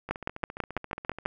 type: two click trains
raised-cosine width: 0.5 ms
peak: -23 / -12 dBFS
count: 18 / 8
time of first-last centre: 0.09-1.254 / 0.11-1.259 s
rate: 14.6 / 6.09 Hz
effects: none